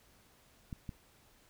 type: clicks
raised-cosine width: 5 ms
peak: -28 dBFS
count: 2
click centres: 0.728 / 0.892 s
effects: pink hiss -65 dBFS RMS until 1.49 s